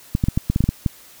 clicks, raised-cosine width 5 ms, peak -5 dBFS, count 10, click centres 0.151 / 0.239 / 0.285 / 0.375 / 0.5 / 0.561 / 0.606 / 0.64 / 0.69 / 0.862 s, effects white hiss -46 dBFS RMS until 1.2 s

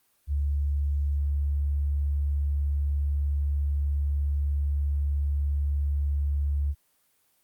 sine tone, 71.6 Hz, D2, 43 cents flat, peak -23 dBFS, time 0.27-6.75 s, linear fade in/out 50 ms, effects white hiss -68 dBFS RMS until 7.43 s + Opus 32 kbps

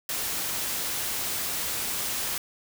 white noise, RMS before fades -30 dBFS, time 0.09-2.38 s, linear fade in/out 2 ms, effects none

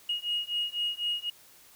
sine beating tone pair, 2875 / 2879 Hz, F7 / F#7, +50 / -48 cents, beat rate 4 Hz, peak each -31 dBFS, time 0.09-1.3 s, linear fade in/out 5 ms, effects tanh soft clip ceiling -22 dBFS + white hiss -56 dBFS RMS until 1.75 s

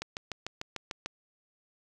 click train, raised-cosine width 0.2 ms, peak -18 dBFS, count 8, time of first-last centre 0.02-1.06 s, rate 6.73 Hz, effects none

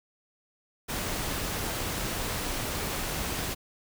pink noise, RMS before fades -32 dBFS, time 0.88-3.55 s, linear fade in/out 20 ms, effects none

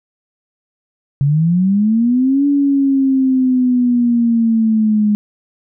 sine linear two-way sweep, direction up then down, 136 to 285.8 to 207.6 Hz, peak -10 dBFS, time 1.21-5.15 s, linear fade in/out 0 ms, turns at 2.46 s, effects none

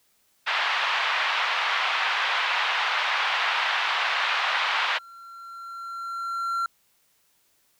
pink band-pass noise, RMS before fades -25 dBFS, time 0.46-4.99 s, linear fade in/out 20 ms, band 880 to 3500 Hz, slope 24 dB/octave
triangle tone with exponential growth, 1367 Hz, F6, 37 cents flat, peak -21 dBFS, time 3.62-6.66 s, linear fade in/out 2 ms, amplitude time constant 660 ms
effects white hiss -66 dBFS RMS until 7.79 s

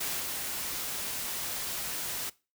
white noise with level steps, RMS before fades -33 / -35 dBFS, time 0-2.3 s, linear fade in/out 10 ms, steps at 0.2 s, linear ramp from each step 2 ms, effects noise-tail reverb RT60 0.3 s tail -21 dB re dry

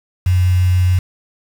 sine tone with quantisation, 90.7 Hz, F#2, 34 cents flat, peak -10 dBFS, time 0.26-0.99 s, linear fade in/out 5 ms, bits 5, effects none

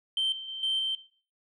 sine tone with level steps, 3119 Hz, G7, 9 cents flat, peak -23 / -39 / -35 / -24 / -27 dBFS, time 0.17-0.95 s, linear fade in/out 2 ms, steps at 0.32 / 0.48 / 0.63 / 0.79 s, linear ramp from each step 2 ms, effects noise-tail reverb RT60 0.4 s tail -17 dB re dry + tanh soft clip ceiling -22 dBFS

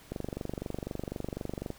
click train, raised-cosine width 2 ms, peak -21 dBFS, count 39, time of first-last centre 0.12-1.703 s, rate 24 Hz, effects pink hiss -55 dBFS RMS until 1.78 s

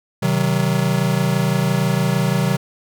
square chord, C diminished, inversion none, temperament just, 130.81 / 156.98 / 188.37 Hz, C3 / Eb3 / Gb3, 0 / +16 / +31 cents, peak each -21 dBFS, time 0.22-2.57 s, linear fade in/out 10 ms, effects none

